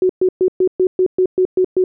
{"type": "tone bursts", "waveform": "sine", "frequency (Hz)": 370, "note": "F#4", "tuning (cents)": 0, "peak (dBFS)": -10, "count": 10, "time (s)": [0.02, 1.84], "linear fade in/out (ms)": 2, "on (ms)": 74, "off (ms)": 120, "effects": []}